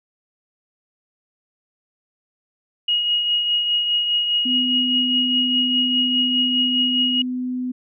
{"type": "tone with tremolo", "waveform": "sine", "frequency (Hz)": 2885, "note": "F#7", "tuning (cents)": -44, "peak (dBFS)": -15, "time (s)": [2.88, 7.22], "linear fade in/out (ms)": 5, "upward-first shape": "triangle", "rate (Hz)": 4.9, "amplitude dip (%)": 45}
{"type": "tone", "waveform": "sine", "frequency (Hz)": 251.7, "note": "B3", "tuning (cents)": 33, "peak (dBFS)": -22, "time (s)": [4.45, 7.72], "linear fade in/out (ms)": 10}
{"effects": []}